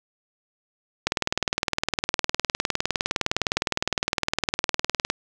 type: click train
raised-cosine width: 0.2 ms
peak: -4 dBFS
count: 80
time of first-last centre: 1.07-5.101 s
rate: 19.6 Hz
effects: none